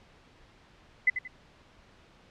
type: tone with echo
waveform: sine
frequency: 2018 Hz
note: B6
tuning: 37 cents sharp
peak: -18 dBFS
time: 1.07-1.1 s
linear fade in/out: 5 ms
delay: 89 ms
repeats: 2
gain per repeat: -10 dB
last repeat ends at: 1.278 s
effects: pink hiss -58 dBFS RMS until 2.3 s + low-pass 4000 Hz 12 dB/octave